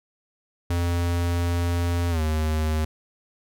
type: tone with pitch glide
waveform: square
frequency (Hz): 86.5 to 77.96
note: F2 to D#2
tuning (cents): -16 to +4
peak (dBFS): -22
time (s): 0.7-2.85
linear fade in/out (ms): 5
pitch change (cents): -180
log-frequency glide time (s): 2.1-2.21
effects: none